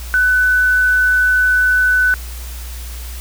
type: tone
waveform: sine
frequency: 1499 Hz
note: F#6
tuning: 22 cents sharp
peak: -10 dBFS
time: 0.14-2.14 s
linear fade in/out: 0 ms
effects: added 60 Hz sine -26 dBFS peak until 3.2 s + white hiss -35 dBFS RMS until 3.2 s